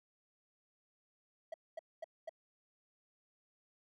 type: tone bursts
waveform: triangle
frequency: 650 Hz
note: E5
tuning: 24 cents flat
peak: -38 dBFS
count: 4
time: 1.52-2.294 s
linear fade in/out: 5 ms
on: 21 ms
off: 230 ms
effects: none